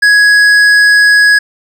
triangle tone with hard clipping, 1669 Hz, G#6, 8 cents sharp, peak -5 dBFS, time 0.02-1.39 s, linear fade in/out 10 ms, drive 12 dB, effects none

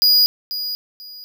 square tone with echo, 4902 Hz, D#8, 27 cents flat, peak -11 dBFS, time 0.02-0.26 s, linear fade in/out 0 ms, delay 490 ms, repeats 2, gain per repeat -12 dB, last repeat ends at 1.24 s, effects none

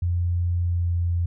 sine tone with pitch glide, 87.31 to 86.41 Hz, F2 to F2, 0 to -18 cents, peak -20 dBFS, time 0.02-1.26 s, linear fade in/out 5 ms, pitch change -18 cents, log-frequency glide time 0.63-0.9 s, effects none

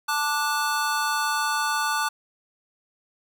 square chord, D major, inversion second, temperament just, 881 / 1174.7 / 1468.3 Hz, A5 / D6 / F#6, +2 / 0 / -14 cents, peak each -28 dBFS, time 0.08-2.09 s, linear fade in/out 10 ms, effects none

